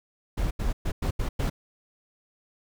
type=noise bursts at uneven times; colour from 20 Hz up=brown; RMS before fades=-26 dBFS; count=6; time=0.37-0.51 / 0.59-0.73 / 0.85-0.92 / 1.02-1.11 / 1.19-1.29 / 1.39-1.5 s; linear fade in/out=10 ms; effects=none